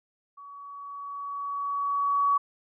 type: tone with level ramp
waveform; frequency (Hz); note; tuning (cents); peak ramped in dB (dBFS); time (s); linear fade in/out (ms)
sine; 1131; C#6; +34; -43 to -19; 0.37-2.38; 10
effects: none